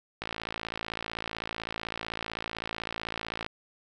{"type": "click train", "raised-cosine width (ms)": 0.3, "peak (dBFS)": -17, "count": 182, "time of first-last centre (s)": [0.22, 3.464], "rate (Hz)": 55.8, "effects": []}